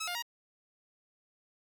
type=tone with pitch steps; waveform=10% pulse; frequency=1295 / 707 / 946 Hz; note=E6 / F5 / A#5; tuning=-31 / +21 / +25 cents; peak=-26 dBFS; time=0-0.225 s; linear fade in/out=10 ms; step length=75 ms; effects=none